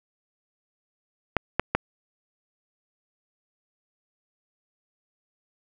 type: clicks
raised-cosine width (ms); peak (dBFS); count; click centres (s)
0.5; -5; 3; 1.367 / 1.596 / 1.75
effects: none